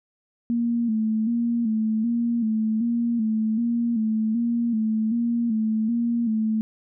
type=tone with vibrato; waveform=sine; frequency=226.9 Hz; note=A#3; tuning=47 cents flat; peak=-20 dBFS; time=0.5-6.61 s; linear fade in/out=0 ms; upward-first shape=square; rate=1.3 Hz; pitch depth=62 cents each way; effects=none